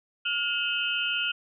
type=tone cluster; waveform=sine; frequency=1418 / 2574 / 2820 / 3055 Hz; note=F6 / E7 / F7 / G7; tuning=+26 / -42 / +16 / -45 cents; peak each=-31 dBFS; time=0.25-1.32 s; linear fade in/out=10 ms; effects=none